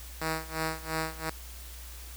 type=tone with tremolo; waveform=5% pulse; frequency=159.7 Hz; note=D#3; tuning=45 cents sharp; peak=-17 dBFS; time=0.21-1.3 s; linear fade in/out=5 ms; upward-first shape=sine; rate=2.9 Hz; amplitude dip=90%; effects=added 60 Hz sine -43 dBFS peak until 2.16 s + white hiss -48 dBFS RMS until 2.16 s